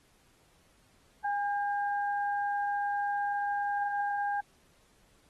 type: tone pair together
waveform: sine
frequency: 815 / 1602.9 Hz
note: G#5 / G6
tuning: -33 / +38 cents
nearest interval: octave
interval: 1171 cents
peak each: -29 / -36 dBFS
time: 1.24-4.41 s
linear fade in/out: 10 ms
effects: pink hiss -66 dBFS RMS until 5.29 s + AAC 32 kbps